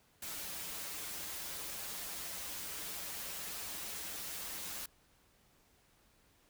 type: noise with comb filter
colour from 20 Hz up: white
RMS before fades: -43 dBFS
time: 0.22-4.86 s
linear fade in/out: 5 ms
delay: 8 ms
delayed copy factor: -0.7
effects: pink hiss -69 dBFS RMS until 6.49 s